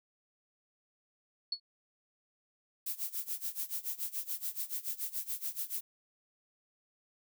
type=tone with exponential decay; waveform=sine; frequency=4387 Hz; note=C#8; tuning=19 cents flat; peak=-28 dBFS; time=1.52-1.6 s; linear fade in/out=5 ms; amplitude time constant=17 ms
type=noise with tremolo; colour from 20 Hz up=violet; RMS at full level=-35 dBFS; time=2.86-5.81 s; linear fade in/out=5 ms; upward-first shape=sine; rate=7 Hz; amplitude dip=90%
effects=none